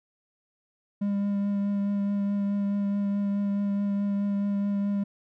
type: tone with vibrato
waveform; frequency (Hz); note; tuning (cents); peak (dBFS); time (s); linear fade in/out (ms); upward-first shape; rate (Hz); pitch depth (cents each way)
triangle; 201.3; G3; +46; -22; 1.01-5.04; 10; triangle; 4.7; 16
effects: none